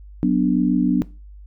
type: chord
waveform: sine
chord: B minor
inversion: second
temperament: equal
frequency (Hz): 185 / 246.9 / 293.7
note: F#3 / B3 / D4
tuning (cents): 0 / 0 / 0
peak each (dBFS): -19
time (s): 0.23-1.02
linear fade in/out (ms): 0
effects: noise-tail reverb RT60 0.3 s tail -19 dB re dry + added 50 Hz sine -38 dBFS peak until 1.46 s